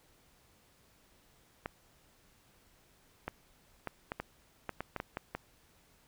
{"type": "clicks", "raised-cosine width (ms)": 0.5, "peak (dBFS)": -21, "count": 11, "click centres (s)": [1.659, 3.28, 3.873, 4.119, 4.2, 4.693, 4.806, 4.963, 5.001, 5.171, 5.35], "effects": ["pink hiss -66 dBFS RMS until 6.07 s"]}